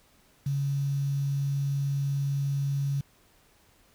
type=tone with quantisation; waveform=sine; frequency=139.7 Hz; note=C#3; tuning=14 cents sharp; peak=-25 dBFS; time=0.46-3.01 s; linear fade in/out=5 ms; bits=8; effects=pink hiss -62 dBFS RMS until 3.94 s